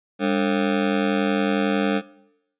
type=ring-modulated tone; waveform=25% pulse; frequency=246.9 Hz; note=B3; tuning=in tune; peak=-12 dBFS; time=0.19-2.02 s; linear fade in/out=50 ms; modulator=45.5 Hz; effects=noise-tail reverb RT60 0.8 s tail -20 dB re dry + resampled to 8000 Hz